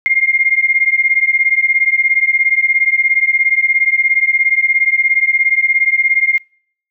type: beating tone pair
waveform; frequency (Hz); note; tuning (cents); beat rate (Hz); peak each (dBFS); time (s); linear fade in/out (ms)
sine; 2114 / 2131; C7 / C7; +17 / +31; 17; -13; 0.06-6.38; 0
effects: noise-tail reverb RT60 0.6 s tail -25 dB re dry